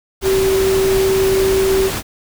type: tone in noise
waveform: sine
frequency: 384.1 Hz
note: G4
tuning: 35 cents flat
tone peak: -12 dBFS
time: 0.22-1.91 s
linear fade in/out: 50 ms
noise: pink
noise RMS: -22 dBFS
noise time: 0.21-2.03 s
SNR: +7 dB
effects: none